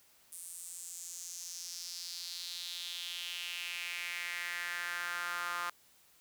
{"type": "tone with high-pass filter sweep", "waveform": "sawtooth", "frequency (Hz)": 174.61, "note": "F3", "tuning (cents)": 0, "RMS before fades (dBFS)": -41, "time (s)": [0.32, 5.7], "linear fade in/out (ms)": 5, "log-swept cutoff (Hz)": [9400, 1200], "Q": 3.6, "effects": ["white hiss -65 dBFS RMS until 6.2 s"]}